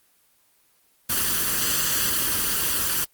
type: noise with comb filter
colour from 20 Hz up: white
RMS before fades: -23 dBFS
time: 1.09-3.05 s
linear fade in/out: 10 ms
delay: 0.66 ms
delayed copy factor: +0.6
effects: white hiss -62 dBFS RMS until 3.13 s + Opus 24 kbps